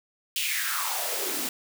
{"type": "noise with high-pass filter sweep", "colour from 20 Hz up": "white", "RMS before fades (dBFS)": -29, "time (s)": [0.36, 1.49], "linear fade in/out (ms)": 2, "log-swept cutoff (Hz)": [3100, 220], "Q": 4.6, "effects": []}